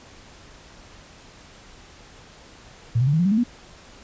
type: tone with pitch steps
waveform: sine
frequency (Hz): 116.3 / 129.04 / 143.18 / 158.87 / 176.28 / 195.59 / 217 / 240.8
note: A#2 / C3 / D3 / D#3 / F3 / G3 / A3 / B3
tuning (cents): -4 / -24 / -44 / +36 / +16 / -4 / -24 / -44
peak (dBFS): -16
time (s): 2.95-3.438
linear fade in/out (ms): 10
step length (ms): 61
effects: pink hiss -47 dBFS RMS until 4.03 s + resampled to 16000 Hz